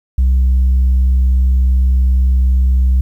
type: tone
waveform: sine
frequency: 64.1 Hz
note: C2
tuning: 35 cents flat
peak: -6 dBFS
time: 0.18-3.01 s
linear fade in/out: 5 ms
effects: tanh soft clip ceiling -7 dBFS + 8-bit